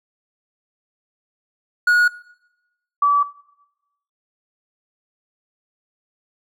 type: tone pair in turn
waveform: triangle / sine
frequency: 1450 / 1150.9 Hz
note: F#6 / D6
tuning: -35 / -35 cents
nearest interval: major third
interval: 400 cents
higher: first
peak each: -10 / -12 dBFS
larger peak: first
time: 1.87-2.08 / 3.02-3.23 s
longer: neither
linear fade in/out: 5 ms
effects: noise-tail reverb RT60 0.9 s tail -20 dB re dry